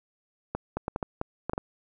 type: clicks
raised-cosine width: 1 ms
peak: -15 dBFS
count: 9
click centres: 0.55 / 0.77 / 0.881 / 0.961 / 1.028 / 1.214 / 1.496 / 1.534 / 1.579 s
effects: none